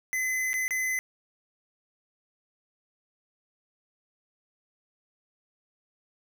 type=tone with dropouts; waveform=square; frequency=2032 Hz; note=B6; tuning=49 cents sharp; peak=-27 dBFS; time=0.13-0.99 s; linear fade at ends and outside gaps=0 ms; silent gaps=0.532-0.54 / 0.68-0.708 s; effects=none